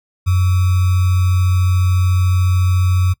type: tone with sample-and-hold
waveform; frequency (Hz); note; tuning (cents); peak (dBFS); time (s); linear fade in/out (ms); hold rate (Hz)
sine; 91.4; F#2; -21; -11; 0.26-3.14; 20; 1225
effects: noise-tail reverb RT60 0.1 s tail -21 dB re dry